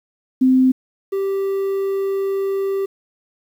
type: tone pair in turn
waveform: sine / triangle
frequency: 258.8 / 390.9 Hz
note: C4 / G4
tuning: -19 / -5 cents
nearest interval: perfect fifth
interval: 714 cents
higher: second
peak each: -10 / -16 dBFS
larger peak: first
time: 0.41-0.72 / 1.12-2.86 s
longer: second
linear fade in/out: 10 ms
effects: 8-bit